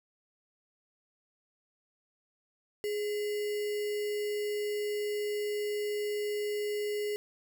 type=tone with sample-and-hold; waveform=sine; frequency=417.2 Hz; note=G#4; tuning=8 cents sharp; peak=-30 dBFS; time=2.84-7.16 s; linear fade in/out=0 ms; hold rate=2450 Hz; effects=none